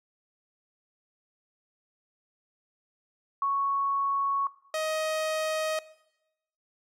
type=tone pair in turn; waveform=sine / sawtooth; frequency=1108.7 / 628 Hz; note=C#6 / D#5; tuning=0 / +16 cents; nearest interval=minor seventh; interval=984 cents; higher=first; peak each=-24 dBFS; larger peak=neither; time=3.42-4.47 / 4.74-5.79 s; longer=neither; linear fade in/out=2 ms; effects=noise-tail reverb RT60 0.9 s tail -19 dB re dry + low-pass 11000 Hz 12 dB/octave